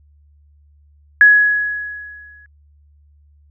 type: tone with exponential decay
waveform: sine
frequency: 1678 Hz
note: G#6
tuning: 17 cents sharp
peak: -3 dBFS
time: 1.21-2.46 s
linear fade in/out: 1 ms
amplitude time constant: 270 ms
effects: added 73 Hz sine -48 dBFS peak until 3.5 s